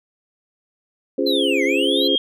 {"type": "chord", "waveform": "sine", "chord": "Db major seventh", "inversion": "none", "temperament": "just", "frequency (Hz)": [277.2, 346.5, 415.8, 519.7], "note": ["Db4", "F4", "Ab4", "C5"], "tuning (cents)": [0, -14, 2, -12], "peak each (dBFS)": [-22, -23, -23, -23], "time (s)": [1.18, 2.16], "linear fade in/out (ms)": 5}
{"type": "linear two-way sweep", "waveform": "triangle", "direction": "down then up", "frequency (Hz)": [4162, 1998, 4162], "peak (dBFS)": -19, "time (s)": [1.26, 2.08], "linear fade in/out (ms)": 10, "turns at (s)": 1.64}
{"type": "tone with exponential growth", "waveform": "sine", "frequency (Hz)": 3230, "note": "G#7", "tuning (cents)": -49, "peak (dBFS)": -15, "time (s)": [1.44, 2.18], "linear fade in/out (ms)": 2, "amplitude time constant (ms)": 160}
{"effects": []}